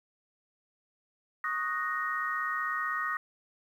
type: chord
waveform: sine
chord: D# minor seventh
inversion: third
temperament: equal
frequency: 1108.7 / 1244.5 / 1480 / 1864.7 Hz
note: C#6 / D#6 / F#6 / A#6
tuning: 0 / 0 / 0 / 0 cents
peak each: -39 / -33 / -39 / -33 dBFS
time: 1.44-3.17 s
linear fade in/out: 2 ms
effects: 10-bit